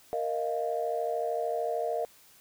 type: chord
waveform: sine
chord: Bb suspended fourth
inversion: none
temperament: equal with one note detuned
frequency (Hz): 466.2 / 622.3 / 695.6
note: Bb4 / Eb5 / F5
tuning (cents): 0 / 0 / -7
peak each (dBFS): -32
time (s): 0.13-2.05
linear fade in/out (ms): 0
effects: tanh soft clip ceiling -18 dBFS + white hiss -58 dBFS RMS until 2.4 s